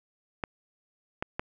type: clicks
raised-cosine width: 0.5 ms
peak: -15 dBFS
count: 3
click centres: 0.438 / 1.225 / 1.395 s
effects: none